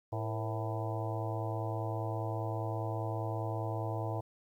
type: harmonic tone with a mistuned harmonic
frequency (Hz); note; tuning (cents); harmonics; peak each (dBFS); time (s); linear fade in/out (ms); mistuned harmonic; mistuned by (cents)
110; A2; 0; 1 / 3 / 4 / 5 / 6 / 7 / 8 / 9; -35 / -43 / -44 / -45 / -42 / -44 / -45 / -47; 0.12-4.21; 10; 4; +96
effects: 11-bit